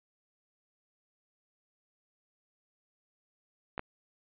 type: clicks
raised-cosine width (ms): 0.5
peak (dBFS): -21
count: 2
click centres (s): 3.779 / 3.794
effects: resampled to 8000 Hz